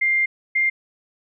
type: tone pair in turn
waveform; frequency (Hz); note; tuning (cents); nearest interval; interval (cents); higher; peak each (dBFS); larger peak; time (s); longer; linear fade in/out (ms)
sine; 2100 / 2108; C7 / C7; +6 / +12; unison; 6; second; -16; neither; 0.01-0.26 / 0.55-0.7; first; 10
effects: none